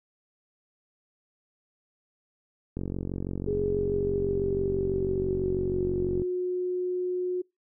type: click train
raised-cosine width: 3 ms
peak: -19 dBFS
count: 160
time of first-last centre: 2.77-6.219 s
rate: 46.1 Hz
type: tone with pitch glide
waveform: sine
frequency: 413.8 to 362.3 Hz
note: G#4 to F#4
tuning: -6 to -36 cents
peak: -26 dBFS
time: 3.47-7.42 s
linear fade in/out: 10 ms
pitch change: -230 cents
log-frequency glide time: 3.7-5.97 s
effects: noise-tail reverb RT60 0.2 s tail -25 dB re dry